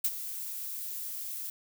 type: noise with ADSR envelope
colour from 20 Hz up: violet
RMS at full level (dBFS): -25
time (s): 0.04-1.5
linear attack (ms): 8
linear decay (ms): 47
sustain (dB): -13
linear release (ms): 3
effects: none